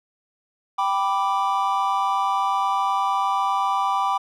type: chord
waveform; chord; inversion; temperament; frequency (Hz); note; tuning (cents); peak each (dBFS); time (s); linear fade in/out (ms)
triangle; G major; none; equal; 784 / 987.8 / 1174.7; G5 / B5 / D6; 0 / 0 / 0; -22; 0.78-4.18; 10
effects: none